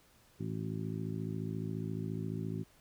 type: harmonic tone with a mistuned harmonic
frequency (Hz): 54.4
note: A1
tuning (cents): -19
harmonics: 2 / 3 / 4 / 5 / 6 / 7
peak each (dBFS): -40 / -39 / -43 / -44 / -50 / -46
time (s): 0.39-2.64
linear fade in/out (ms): 20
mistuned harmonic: 7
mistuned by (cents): -24
effects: pink hiss -65 dBFS RMS until 2.8 s